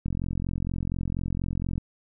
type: click train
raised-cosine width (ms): 5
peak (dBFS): -17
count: 77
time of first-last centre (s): 0.06-1.779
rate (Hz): 44.2
effects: none